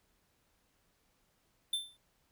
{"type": "tone with exponential decay", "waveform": "square", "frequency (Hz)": 3551, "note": "A7", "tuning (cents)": 15, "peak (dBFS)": -29, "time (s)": [1.73, 1.97], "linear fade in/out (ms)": 5, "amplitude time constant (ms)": 52, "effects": ["pink hiss -74 dBFS RMS until 2.31 s"]}